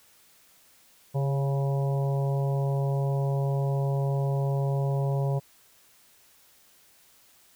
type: harmonic tone with a mistuned harmonic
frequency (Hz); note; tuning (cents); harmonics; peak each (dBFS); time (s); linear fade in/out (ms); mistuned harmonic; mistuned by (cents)
138.59; C#3; 0; 1 / 3 / 4 / 5 / 6 / 7; -24 / -35 / -35 / -39 / -44 / -42; 1.14-5.4; 20; 3; -33
effects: white hiss -59 dBFS RMS until 7.55 s